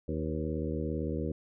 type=harmonic tone with a mistuned harmonic; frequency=77.8 Hz; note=D#2; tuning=in tune; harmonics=1 / 2 / 3 / 4 / 5 / 6 / 7; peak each=-36 / -37 / -38 / -38 / -40 / -39 / -44 dBFS; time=0.08-1.32 s; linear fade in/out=5 ms; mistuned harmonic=6; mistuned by=+40 cents; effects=none

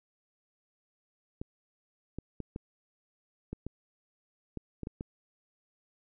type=clicks; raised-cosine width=3 ms; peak=-24 dBFS; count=10; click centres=1.415 / 2.186 / 2.403 / 2.561 / 3.53 / 3.666 / 4.573 / 4.833 / 4.871 / 5.009 s; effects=none

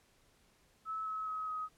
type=tone with pitch steps; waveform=sine; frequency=1301 / 1287.5 / 1274.2 / 1261 Hz; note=E6 / E6 / D#6 / D#6; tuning=-23 / -41 / +41 / +23 cents; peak=-36 dBFS; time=0.85-1.69 s; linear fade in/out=50 ms; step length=210 ms; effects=pink hiss -69 dBFS RMS until 1.77 s + low-pass 12000 Hz 12 dB/octave

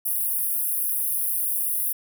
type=high-pass noise; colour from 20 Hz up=pink; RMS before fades=-25 dBFS; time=0.05-1.93 s; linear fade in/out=10 ms; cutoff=9800 Hz; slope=96 dB/octave; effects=none

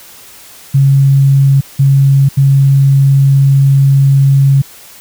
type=tone bursts at uneven times; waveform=sine; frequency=137.4 Hz; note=C#3; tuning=15 cents flat; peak=-4 dBFS; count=3; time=0.74-1.61 / 1.79-2.29 / 2.37-4.62 s; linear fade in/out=10 ms; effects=white hiss -36 dBFS RMS until 5 s

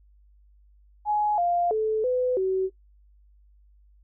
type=tone with pitch steps; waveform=sine; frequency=839 / 698 / 435.6 / 503 / 378.2 Hz; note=G#5 / F5 / A4 / B4 / F#4; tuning=+17 / -1 / -17 / +32 / +38 cents; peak=-21 dBFS; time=1.05-2.7 s; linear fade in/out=50 ms; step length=330 ms; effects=noise-tail reverb RT60 0.1 s tail -17 dB re dry + added 50 Hz sine -54 dBFS peak until 4.03 s

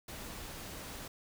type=noise; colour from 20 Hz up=pink; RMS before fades=-45 dBFS; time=0.08-1.08 s; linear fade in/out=5 ms; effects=none

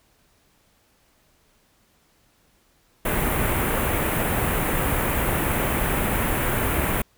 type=band-stop noise; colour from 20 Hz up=pink; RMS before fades=-23 dBFS; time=3.05-7.02 s; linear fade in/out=5 ms; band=2600 to 10000 Hz; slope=24 dB/octave; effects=pink hiss -62 dBFS RMS until 7.17 s

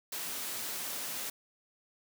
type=high-pass noise; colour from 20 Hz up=white; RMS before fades=-38 dBFS; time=0.12-1.3 s; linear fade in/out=5 ms; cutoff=130 Hz; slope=24 dB/octave; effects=none

